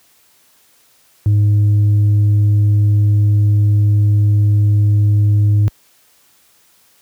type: tone with tanh clipping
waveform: sine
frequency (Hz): 103.83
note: G#2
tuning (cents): 0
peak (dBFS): -9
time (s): 1.26-5.68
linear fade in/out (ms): 0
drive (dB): 2
effects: white hiss -53 dBFS RMS until 7.01 s + high-pass 60 Hz 12 dB/octave